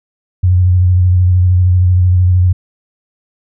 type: tone with vibrato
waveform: sine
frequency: 90.6 Hz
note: F#2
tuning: 36 cents flat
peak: -6 dBFS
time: 0.43-2.53 s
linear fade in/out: 10 ms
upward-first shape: sine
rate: 13 Hz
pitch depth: 33 cents each way
effects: none